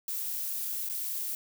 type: noise with dropouts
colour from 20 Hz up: violet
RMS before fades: -34 dBFS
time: 0.08-1.35 s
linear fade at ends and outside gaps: 1 ms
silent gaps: 0.888-0.897 s
effects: none